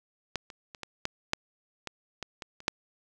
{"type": "clicks", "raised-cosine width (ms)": 0.2, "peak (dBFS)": [-13, -27, -26, -20, -12, -8, -18, -18, -21, -30, -7], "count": 11, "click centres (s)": [0.357, 0.502, 0.748, 0.833, 1.054, 1.334, 1.873, 2.227, 2.422, 2.604, 2.681], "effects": []}